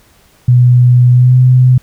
sine tone with pitch glide, 123.6 to 127.07 Hz, B2 to B2, +2 to +50 cents, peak -3 dBFS, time 0.48-1.78 s, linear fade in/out 5 ms, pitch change +48 cents, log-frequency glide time 1.12-1.36 s, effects pink hiss -48 dBFS RMS until 1.82 s

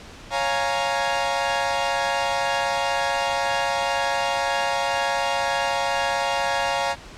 sawtooth chord, Bb minor seventh, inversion first, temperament equal, 554.4 / 698.5 / 830.6 / 932.3 Hz, Db5 / F5 / Ab5 / Bb5, 0 / 0 / 0 / 0 cents, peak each -23 dBFS, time 0.3-6.96 s, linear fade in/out 50 ms, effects pink hiss -42 dBFS RMS until 7.17 s + low-pass 6000 Hz 12 dB/octave

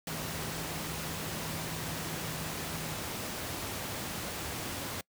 sine tone in noise, 160 Hz, D#3, 49 cents sharp, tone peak -42 dBFS, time 0.08-2.94 s, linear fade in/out 2 ms, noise pink, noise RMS -37 dBFS, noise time 0.07-5.01 s, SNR -8 dB, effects noise-tail reverb RT60 0.1 s tail -25 dB re dry + high-pass 80 Hz 12 dB/octave

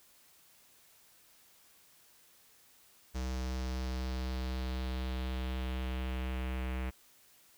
square tone with low-pass filter sweep, 64 Hz, C2, 38 cents flat, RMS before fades -36 dBFS, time 3.14-6.91 s, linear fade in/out 20 ms, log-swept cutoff 6200 to 2400 Hz, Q 2.3, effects white hiss -63 dBFS RMS until 7.57 s

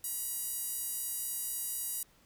sawtooth tone with high-pass filter, 964 Hz, B5, 42 cents flat, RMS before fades -37 dBFS, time 0.04-2.03 s, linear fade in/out 2 ms, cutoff 10000 Hz, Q 1.5, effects pink hiss -65 dBFS RMS until 2.25 s

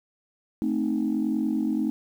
sine chord, A diminished, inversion none, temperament equal, 220 / 261.6 / 311.1 Hz, A3 / C4 / Eb4, 0 / 0 / 0 cents, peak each -26 / -27 / -26 dBFS, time 0.62-1.9 s, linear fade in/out 0 ms, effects tanh soft clip ceiling -16 dBFS + 9-bit

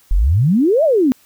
sine exponential two-way sweep, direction up then down, 36.71 to 674 to 241.3 Hz, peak -10 dBFS, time 0.11-1.12 s, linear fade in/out 0 ms, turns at 0.84 s, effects white hiss -52 dBFS RMS until 1.25 s

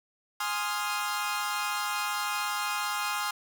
sawtooth chord, F minor seventh, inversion first, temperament equal, 830.6 / 1046.5 / 1244.5 / 1396.9 Hz, Ab5 / C6 / Eb6 / F6, 0 / 0 / 0 / 0 cents, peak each -31 dBFS, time 0.4-3.31 s, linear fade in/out 5 ms, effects none

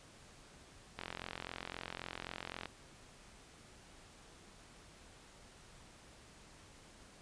click train, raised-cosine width 0.3 ms, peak -25 dBFS, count 74, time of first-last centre 0.99-2.657 s, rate 43.8 Hz, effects pink hiss -59 dBFS RMS until 7.21 s + resampled to 22050 Hz

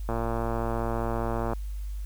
click train, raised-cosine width 1 ms, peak -16 dBFS, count 167, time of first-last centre 0.09-1.533 s, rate 115 Hz, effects added 50 Hz sine -31 dBFS peak until 2.05 s + white hiss -57 dBFS RMS until 2.05 s

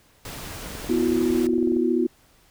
pink noise, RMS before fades -36 dBFS, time 0.25-1.47 s, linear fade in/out 2 ms
click train, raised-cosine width 2 ms, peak -25 dBFS, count 25, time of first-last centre 0.66-1.766 s, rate 21.7 Hz
sine chord, B suspended fourth, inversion none, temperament equal with one note detuned, 246.9 / 329.6 / 363.8 Hz, B3 / E4 / F#4, 0 / 0 / -29 cents, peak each -23 dBFS, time 0.89-2.07 s, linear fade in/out 10 ms
effects pink hiss -58 dBFS RMS until 2.5 s

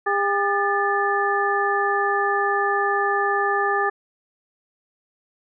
harmonic tone with a mistuned harmonic, 402.3 Hz, G4, 45 cents sharp, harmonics 1 / 2 / 3 / 4, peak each -24 / -24 / -24 / -24 dBFS, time 0.06-3.9 s, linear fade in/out 10 ms, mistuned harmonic 4, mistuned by +140 cents, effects none

